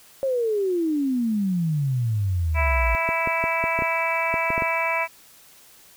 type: exponential sweep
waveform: sine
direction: down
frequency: 550 to 54.6 Hz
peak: -20 dBFS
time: 0.23-2.95 s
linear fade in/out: 0 ms
type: harmonic tone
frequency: 329.6 Hz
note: E4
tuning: in tune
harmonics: 2 / 3 / 4 / 5 / 6 / 7 / 8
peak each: -28 / -26 / -34 / -36 / -32 / -25 / -32 dBFS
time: 2.54-5.08 s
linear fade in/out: 50 ms
type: clicks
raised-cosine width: 2 ms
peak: -16 dBFS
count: 10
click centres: 3.09 / 3.274 / 3.44 / 3.64 / 3.79 / 3.822 / 4.341 / 4.504 / 4.579 / 4.622 s
effects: white hiss -51 dBFS RMS until 5.96 s